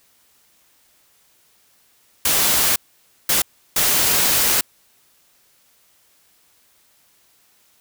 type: noise bursts at uneven times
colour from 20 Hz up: white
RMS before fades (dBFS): -17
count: 3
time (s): 2.25-2.76 / 3.29-3.42 / 3.76-4.61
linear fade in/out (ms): 5
effects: white hiss -58 dBFS RMS until 7.8 s